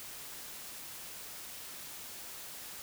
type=silence; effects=white hiss -46 dBFS RMS until 2.82 s